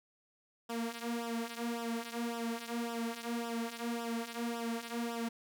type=tone with flanger; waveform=sawtooth; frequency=233.2 Hz; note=A#3; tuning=1 cent sharp; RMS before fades=-38 dBFS; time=0.69-5.29 s; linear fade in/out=10 ms; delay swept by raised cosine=0.45 to 4.45 ms; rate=1.8 Hz; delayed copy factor=-0.75; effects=none